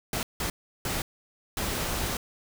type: noise bursts at uneven times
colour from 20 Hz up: pink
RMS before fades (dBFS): -30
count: 4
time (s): 0.13-0.23 / 0.4-0.5 / 0.85-1.02 / 1.57-2.17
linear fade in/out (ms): 2
effects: none